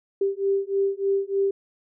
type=beating tone pair; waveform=sine; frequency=392 / 395.3 Hz; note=G4 / G4; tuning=0 / +15 cents; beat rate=3.3 Hz; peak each=-24 dBFS; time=0.21-1.51 s; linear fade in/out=5 ms; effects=none